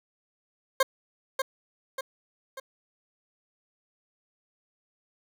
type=tone with echo; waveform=20% pulse; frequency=532 Hz; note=C5; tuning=29 cents sharp; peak=-14 dBFS; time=0.8-0.83 s; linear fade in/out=5 ms; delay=590 ms; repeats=3; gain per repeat=-6 dB; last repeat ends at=2.6 s; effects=none